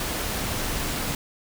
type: noise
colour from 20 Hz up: pink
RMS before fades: -28 dBFS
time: 0-1.15 s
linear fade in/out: 2 ms
effects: none